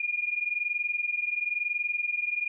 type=tone pair together; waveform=sine; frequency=2422 / 2443 Hz; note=D#7 / D#7; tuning=-47 / -32 cents; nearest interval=unison; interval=15 cents; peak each=-29 / -31 dBFS; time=0-2.48 s; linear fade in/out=5 ms; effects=none